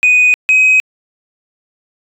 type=tone pair in turn; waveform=sine; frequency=2489 / 2528 Hz; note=D#7 / D#7; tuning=0 / +27 cents; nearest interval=unison; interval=27 cents; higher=second; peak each=-4 dBFS; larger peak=neither; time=0.03-0.34 / 0.49-0.8 s; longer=neither; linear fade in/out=0 ms; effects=tanh soft clip ceiling -4 dBFS